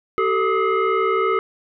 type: tone with frequency modulation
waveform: sine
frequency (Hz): 446.7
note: A4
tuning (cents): +26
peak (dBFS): -16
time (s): 0.18-1.39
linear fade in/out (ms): 0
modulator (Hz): 831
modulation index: 1.5
effects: none